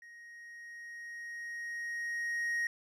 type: tone with level ramp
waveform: triangle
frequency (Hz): 1877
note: A#6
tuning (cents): +11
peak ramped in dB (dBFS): -49 to -28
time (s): 0.02-2.67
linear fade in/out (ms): 2
effects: resampled to 32000 Hz